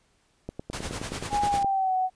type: click train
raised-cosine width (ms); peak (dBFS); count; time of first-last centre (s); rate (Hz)
2; -20; 12; 0.49-1.645; 9.52
type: noise with tremolo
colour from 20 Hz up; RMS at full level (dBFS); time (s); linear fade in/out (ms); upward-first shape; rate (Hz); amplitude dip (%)
pink; -32; 0.73-1.63; 2; sine; 10; 70
type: tone with pitch glide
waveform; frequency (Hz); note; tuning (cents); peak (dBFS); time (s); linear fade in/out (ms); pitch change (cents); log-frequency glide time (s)
sine; 823 to 746; G#5 to F#5; -16 to +14; -22; 1.3-2.1; 50; -170; 1.45-1.94
effects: pink hiss -67 dBFS RMS until 2.15 s + resampled to 22050 Hz